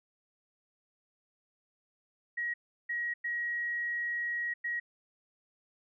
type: tone bursts at uneven times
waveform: sine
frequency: 1900 Hz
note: A#6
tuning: 33 cents sharp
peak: -31 dBFS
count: 4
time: 2.37-2.54 / 2.89-3.14 / 3.24-4.54 / 4.64-4.8 s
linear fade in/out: 10 ms
effects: none